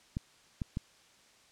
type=clicks; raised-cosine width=5 ms; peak=-21 dBFS; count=3; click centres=0.169 / 0.618 / 0.771 s; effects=white hiss -62 dBFS RMS until 1.51 s + low-pass 7000 Hz 12 dB/octave